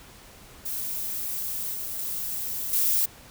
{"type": "noise with level steps", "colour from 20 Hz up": "violet", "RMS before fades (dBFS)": [-31, -33, -31, -23], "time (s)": [0.65, 3.06], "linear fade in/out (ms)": 10, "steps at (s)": [1.74, 1.99, 2.73], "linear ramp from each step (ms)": 2, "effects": ["pink hiss -49 dBFS RMS until 3.3 s"]}